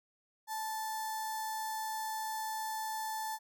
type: tone with notch filter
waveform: sawtooth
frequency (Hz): 877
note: A5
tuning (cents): -6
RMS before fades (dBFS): -38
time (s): 0.47-3.39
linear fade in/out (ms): 50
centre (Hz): 2600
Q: 0.74
effects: none